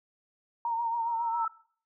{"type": "tone with vibrato", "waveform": "sine", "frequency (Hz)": 927, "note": "A#5", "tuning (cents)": -10, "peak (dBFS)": -27, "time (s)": [0.65, 1.45], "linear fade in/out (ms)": 2, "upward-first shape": "triangle", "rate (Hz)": 7.3, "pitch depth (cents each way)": 52}
{"type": "tone with exponential growth", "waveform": "sine", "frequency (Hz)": 1318.5, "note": "E6", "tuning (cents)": 0, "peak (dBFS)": -27, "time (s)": [0.97, 1.48], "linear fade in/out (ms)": 5, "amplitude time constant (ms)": 110}
{"effects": ["noise-tail reverb RT60 0.5 s tail -20 dB re dry"]}